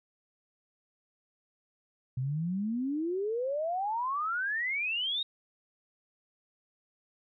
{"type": "exponential sweep", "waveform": "sine", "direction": "up", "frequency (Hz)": [123.7, 3788], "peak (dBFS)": -29, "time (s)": [2.17, 5.23], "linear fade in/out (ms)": 5, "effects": []}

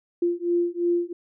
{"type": "beating tone pair", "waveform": "sine", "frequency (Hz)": [345.5, 348.4], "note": ["F4", "F4"], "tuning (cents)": [-19, -4], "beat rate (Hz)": 2.9, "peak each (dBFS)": -24, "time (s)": [0.22, 1.13], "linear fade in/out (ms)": 5, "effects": []}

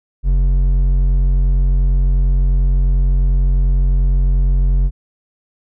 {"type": "tone with hard clipping", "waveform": "sine", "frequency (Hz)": 45.69, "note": "F#1", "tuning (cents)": -21, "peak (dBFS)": -12, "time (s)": [0.23, 4.91], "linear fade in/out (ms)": 50, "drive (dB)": 6, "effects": []}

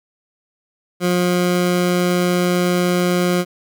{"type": "tone", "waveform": "20% pulse", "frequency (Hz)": 178.2, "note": "F3", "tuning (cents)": 35, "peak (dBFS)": -10, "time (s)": [1, 3.45], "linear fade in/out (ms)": 50, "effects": []}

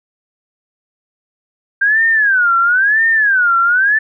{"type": "tone with vibrato", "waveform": "sine", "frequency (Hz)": 1575, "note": "G6", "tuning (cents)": 8, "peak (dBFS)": -9, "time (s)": [1.81, 3.99], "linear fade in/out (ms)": 10, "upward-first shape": "sine", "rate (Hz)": 0.99, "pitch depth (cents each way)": 250, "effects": []}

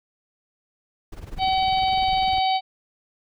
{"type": "noise with tremolo", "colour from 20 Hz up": "brown", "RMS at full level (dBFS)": -33, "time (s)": [1.12, 2.39], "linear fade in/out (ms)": 5, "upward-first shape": "sine", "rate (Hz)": 20, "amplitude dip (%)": 80}
{"type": "harmonic tone", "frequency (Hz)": 760, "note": "F#5", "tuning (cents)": 46, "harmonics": [1, 3, 4, 5, 6], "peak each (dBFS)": [-19, -32, -31, -31, -33], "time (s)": [1.38, 2.61], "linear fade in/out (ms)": 50}
{"effects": []}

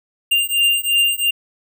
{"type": "beating tone pair", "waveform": "square", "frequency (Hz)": [2794, 2796.9], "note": ["F7", "F7"], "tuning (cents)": [0, 2], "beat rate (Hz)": 2.9, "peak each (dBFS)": -18, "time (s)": [0.31, 1.31], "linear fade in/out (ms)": 10, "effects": []}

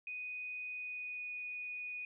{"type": "tone with pitch glide", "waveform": "sine", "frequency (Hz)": [2489, 2473], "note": ["D#7", "D#7"], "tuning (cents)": [0, -11], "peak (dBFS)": -40, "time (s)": [0.07, 2.05], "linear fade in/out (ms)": 2, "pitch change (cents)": -11, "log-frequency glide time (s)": [0.7, 1.35], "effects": []}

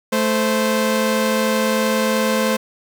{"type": "tone pair together", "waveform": "sawtooth", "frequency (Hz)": [218.6, 520], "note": ["A3", "C5"], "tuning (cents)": [-11, -11], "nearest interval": "octave + minor third", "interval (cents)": 1500, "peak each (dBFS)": -15, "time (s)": [0.12, 2.57], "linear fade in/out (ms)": 10, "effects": ["8-bit"]}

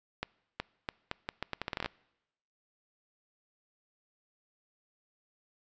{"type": "accelerating click train", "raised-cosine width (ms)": 0.3, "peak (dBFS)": -17, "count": 15, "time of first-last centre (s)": [0.23, 1.86], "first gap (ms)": 370, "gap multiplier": 0.78, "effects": ["noise-tail reverb RT60 0.9 s tail -24 dB re dry", "resampled to 16000 Hz"]}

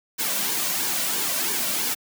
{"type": "noise with flanger", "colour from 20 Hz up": "white", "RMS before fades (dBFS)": -25, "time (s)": [0.18, 1.95], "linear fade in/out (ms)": 20, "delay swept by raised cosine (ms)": [1.5, 2.43], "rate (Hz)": 3, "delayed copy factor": -0.6, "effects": ["high-pass 150 Hz 12 dB/octave"]}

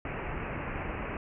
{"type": "low-pass noise", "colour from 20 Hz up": "pink", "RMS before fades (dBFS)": -36, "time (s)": [0.05, 1.17], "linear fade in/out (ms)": 2, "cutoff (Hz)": 2700, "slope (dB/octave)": 96, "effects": []}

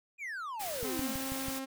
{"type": "exponential sweep", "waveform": "triangle", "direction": "down", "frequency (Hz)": [2501, 196], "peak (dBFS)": -35, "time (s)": [0.18, 1.16], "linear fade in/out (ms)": 50}
{"type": "noise", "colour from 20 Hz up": "white", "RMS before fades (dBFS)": -40, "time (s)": [0.59, 1.6], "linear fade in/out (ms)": 20}
{"type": "click train", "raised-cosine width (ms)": 5, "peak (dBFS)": -29, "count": 5, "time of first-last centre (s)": [0.83, 1.484], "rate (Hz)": 6.12}
{"type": "tone with pitch glide", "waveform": "sawtooth", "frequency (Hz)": [259, 267.1], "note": ["C4", "C4"], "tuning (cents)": [-17, 36], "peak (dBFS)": -33, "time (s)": [0.83, 1.66], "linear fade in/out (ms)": 20, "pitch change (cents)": 53, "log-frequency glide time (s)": [0.99, 1.08]}
{"effects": []}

